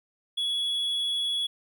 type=tone; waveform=triangle; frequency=3372 Hz; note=G#7; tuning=26 cents sharp; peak=-24 dBFS; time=0.37-1.47 s; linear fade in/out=10 ms; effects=11-bit